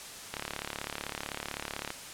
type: click train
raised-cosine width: 0.3 ms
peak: -18 dBFS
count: 57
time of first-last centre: 0.34-1.904 s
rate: 35.8 Hz
effects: white hiss -44 dBFS RMS until 2.13 s + low-pass 10000 Hz 12 dB/octave